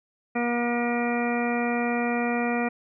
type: harmonic tone with a mistuned harmonic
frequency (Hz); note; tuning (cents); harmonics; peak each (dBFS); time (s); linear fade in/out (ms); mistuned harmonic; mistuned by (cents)
238.9; A#3; +43; 1 / 2 / 3 / 4 / 5 / 6 / 8 / 9 / 10; -26 / -30 / -30 / -39 / -38 / -36 / -34 / -45 / -34; 0.35-2.69; 10; 9; +46
effects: none